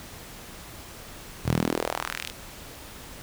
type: tone with high-pass filter sweep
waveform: sawtooth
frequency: 40.15 Hz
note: E1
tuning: 45 cents flat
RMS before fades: -28 dBFS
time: 1.44-2.33 s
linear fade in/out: 50 ms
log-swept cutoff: 94 to 3700 Hz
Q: 1.9
effects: pink hiss -43 dBFS RMS until 3.22 s